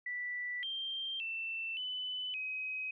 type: tone with pitch steps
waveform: sine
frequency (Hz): 1968 / 3167 / 2675 / 3007 / 2530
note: B6 / G7 / E7 / F#7 / D#7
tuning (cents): -7 / +17 / +25 / +27 / +28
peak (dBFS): -36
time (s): 0.06-2.91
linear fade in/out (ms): 5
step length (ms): 570
effects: none